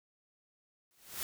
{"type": "noise with exponential growth", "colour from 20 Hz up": "white", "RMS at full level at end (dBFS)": -35, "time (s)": [0.91, 1.23], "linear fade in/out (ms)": 0, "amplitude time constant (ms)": 69, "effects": []}